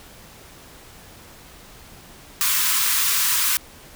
white high-pass noise, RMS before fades -20 dBFS, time 2.41-3.57 s, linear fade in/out 0 ms, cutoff 950 Hz, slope 96 dB/octave, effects pink hiss -45 dBFS RMS until 3.95 s

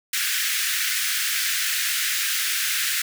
pink high-pass noise, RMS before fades -24 dBFS, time 0.13-3.02 s, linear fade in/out 5 ms, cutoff 1500 Hz, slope 48 dB/octave, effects none

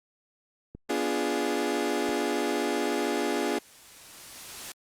clicks, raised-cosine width 3 ms, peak -28 / -32 dBFS, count 2, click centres 0.75 / 2.092 s
30% pulse chord, B diminished seventh, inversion none, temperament equal, 246.9 / 293.7 / 349.2 / 415.3 Hz, B3 / D4 / F4 / Ab4, 0 / 0 / 0 / 0 cents, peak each -31 / -29 / -29 / -28 dBFS, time 0.89-3.59 s, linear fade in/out 10 ms
white noise with exponential growth, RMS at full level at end -38 dBFS, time 1.96-4.72 s, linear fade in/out 2 ms, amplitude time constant 600 ms
effects low-pass 12000 Hz 12 dB/octave + Opus 48 kbps

